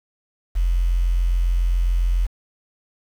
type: tone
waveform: sine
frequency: 43.65 Hz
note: F1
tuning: in tune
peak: -15 dBFS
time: 0.55-2.27 s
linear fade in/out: 20 ms
effects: tanh soft clip ceiling -11 dBFS + 7-bit